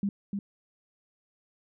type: tone with echo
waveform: sine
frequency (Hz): 200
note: G3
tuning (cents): +35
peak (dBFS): -25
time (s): 0.03-0.09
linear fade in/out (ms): 2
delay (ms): 300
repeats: 1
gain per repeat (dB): -4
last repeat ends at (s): 0.39
effects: none

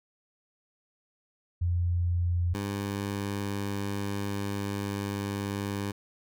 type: tone pair in turn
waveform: sine / 15% pulse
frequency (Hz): 87.2 / 100.39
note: F2 / G2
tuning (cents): -2 / +42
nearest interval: major second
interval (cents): 244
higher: second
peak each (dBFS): -24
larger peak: neither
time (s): 1.61-2.54 / 2.54-5.92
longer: second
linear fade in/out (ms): 10
effects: none

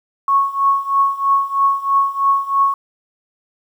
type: tone with tremolo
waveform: sine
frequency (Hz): 1103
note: C#6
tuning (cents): -9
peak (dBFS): -9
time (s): 0.28-2.74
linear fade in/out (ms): 2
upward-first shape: triangle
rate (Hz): 3.1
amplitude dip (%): 90
effects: 8-bit

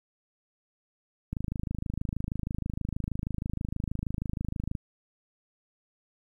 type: click train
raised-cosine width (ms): 5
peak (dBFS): -19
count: 91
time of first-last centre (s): 1.33-4.752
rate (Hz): 26.3
effects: 10-bit

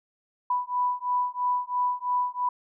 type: beating tone pair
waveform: sine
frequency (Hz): 987.8 / 990.8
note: B5 / B5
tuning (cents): 0 / +5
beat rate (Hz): 3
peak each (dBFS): -27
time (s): 0.5-2.49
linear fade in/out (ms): 5
effects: none

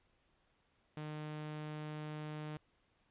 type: tone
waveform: sawtooth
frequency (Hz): 152.3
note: D#3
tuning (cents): -37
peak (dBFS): -38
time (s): 0.97-2.57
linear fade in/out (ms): 2
effects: pink hiss -75 dBFS RMS until 3.1 s + resampled to 8000 Hz

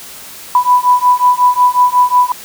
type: beating tone pair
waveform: sine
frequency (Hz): 987.8 / 993.3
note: B5 / B5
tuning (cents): 0 / +10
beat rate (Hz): 5.5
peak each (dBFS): -10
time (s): 0.55-2.32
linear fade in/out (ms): 2
effects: white hiss -32 dBFS RMS until 2.44 s

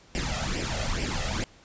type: noise with flanger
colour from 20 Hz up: pink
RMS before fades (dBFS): -29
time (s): 0.15-1.44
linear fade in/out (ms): 0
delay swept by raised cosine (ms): 0.38 to 1.58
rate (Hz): 2.3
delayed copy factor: +0.7
effects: pink hiss -55 dBFS RMS until 1.64 s + resampled to 16000 Hz

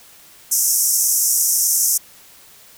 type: band-pass noise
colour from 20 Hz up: pink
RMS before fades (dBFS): -17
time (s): 0.51-1.98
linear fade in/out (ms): 10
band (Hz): 5500 to 15000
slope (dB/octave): 96
effects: white hiss -46 dBFS RMS until 2.77 s

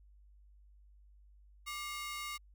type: ring-modulated tone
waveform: sawtooth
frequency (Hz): 1661.2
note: G#6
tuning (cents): 0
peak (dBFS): -33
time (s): 1.66-2.38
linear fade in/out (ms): 20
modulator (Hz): 481
effects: added 50 Hz sine -58 dBFS peak until 2.54 s

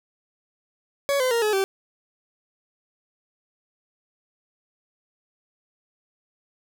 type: tone with pitch steps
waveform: 40% pulse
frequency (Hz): 561 / 511.5 / 466.3 / 425.2 / 387.6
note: C#5 / C5 / A#4 / G#4 / G4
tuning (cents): +21 / -39 / +1 / +41 / -20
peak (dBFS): -19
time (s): 1.09-1.64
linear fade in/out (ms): 0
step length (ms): 110
effects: none

